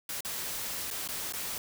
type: noise with dropouts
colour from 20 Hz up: white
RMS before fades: -36 dBFS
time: 0.09-1.58 s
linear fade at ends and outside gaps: 2 ms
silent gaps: 0.207-0.248 / 0.904-0.91 / 1.077-1.087 / 1.324-1.335 s
effects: none